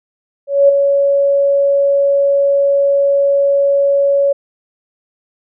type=tone with ADSR envelope; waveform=sine; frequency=560 Hz; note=C#5; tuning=18 cents sharp; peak=-3 dBFS; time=0.47-4.33 s; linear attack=220 ms; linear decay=7 ms; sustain=-6 dB; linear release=10 ms; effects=none